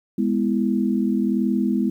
sine chord, E major, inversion first, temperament just, 206 / 247.2 / 329.6 Hz, G#3 / B3 / E4, -14 / +2 / 0 cents, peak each -21 / -22 / -25 dBFS, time 0.18-1.9 s, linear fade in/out 5 ms, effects 9-bit

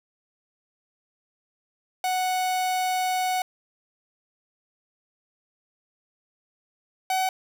45% pulse tone pair in turn, 740 / 752.5 Hz, F#5 / F#5, 0 / +29 cents, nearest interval unison, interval 29 cents, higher second, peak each -23 / -22 dBFS, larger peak second, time 2.04-3.42 / 7.1-7.29 s, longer first, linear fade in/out 2 ms, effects none

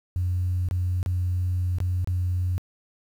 sine tone with dropouts, 90.2 Hz, F#2, 44 cents flat, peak -21 dBFS, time 0.16-2.58 s, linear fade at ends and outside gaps 0 ms, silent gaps 0.687-0.711 / 1.029-1.061 / 1.785-1.803 / 2.045-2.074 s, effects tanh soft clip ceiling -18 dBFS + 9-bit

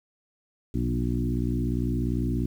harmonic tone with a mistuned harmonic, 60.1 Hz, B1, 46 cents flat, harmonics 1 / 2 / 3 / 4 / 5 / 6, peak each -29 / -29 / -35 / -30 / -32 / -37 dBFS, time 0.74-2.46 s, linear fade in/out 5 ms, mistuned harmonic 2, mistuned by +41 cents, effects 9-bit

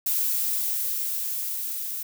violet noise with level ramp, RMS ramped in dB -24 to -32 dBFS, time 0.06-2.03 s, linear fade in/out 5 ms, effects none

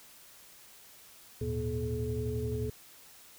sine tone cluster, 77 / 107.5 / 119 / 242.2 / 427.2 Hz, D#2 / A2 / A#2 / B3 / G#4, -17 / -40 / +36 / -34 / +49 cents, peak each -37 / -39 / -35 / -40 / -35 dBFS, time 1.41-2.7 s, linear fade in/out 5 ms, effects tanh soft clip ceiling -21 dBFS + white hiss -55 dBFS RMS until 3.38 s

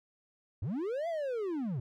triangle linear two-way sweep, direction up then down, 77.78 to 692 to 110.2 Hz, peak -30 dBFS, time 0.62-1.8 s, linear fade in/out 5 ms, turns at 1.08 s, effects none

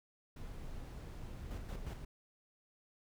brown noise, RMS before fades -46 dBFS, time 0.36-2.05 s, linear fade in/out 5 ms
brown noise bursts, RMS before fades -44 dBFS, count 3, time 1.51-1.934 s, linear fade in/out 0 ms, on 68 ms, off 110 ms
effects none

